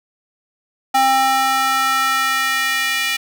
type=tone with high-pass filter sweep; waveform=square; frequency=265.7 Hz; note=C4; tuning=27 cents sharp; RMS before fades=-17 dBFS; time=0.94-3.17 s; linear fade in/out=10 ms; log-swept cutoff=770 to 2300 Hz; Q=2.3; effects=none